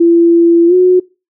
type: tone with pitch glide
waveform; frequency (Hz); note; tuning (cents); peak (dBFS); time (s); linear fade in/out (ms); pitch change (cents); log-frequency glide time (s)
sine; 338.5 to 364.9; E4 to F#4; +46 to -24; -4; 0-1; 10; +130; 0.67-0.74
effects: noise-tail reverb RT60 0.3 s tail -24 dB re dry